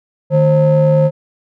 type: ring-modulated tone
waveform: triangle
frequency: 188.4 Hz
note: F#3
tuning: 32 cents sharp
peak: -3 dBFS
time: 0.3-1.11 s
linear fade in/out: 50 ms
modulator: 342 Hz
effects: none